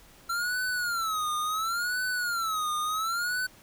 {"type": "tone with vibrato", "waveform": "square", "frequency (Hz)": 1354, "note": "E6", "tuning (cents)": 46, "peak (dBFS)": -28, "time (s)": [0.29, 3.47], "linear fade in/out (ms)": 10, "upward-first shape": "sine", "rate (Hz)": 0.71, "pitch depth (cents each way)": 180, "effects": ["pink hiss -55 dBFS RMS until 3.62 s"]}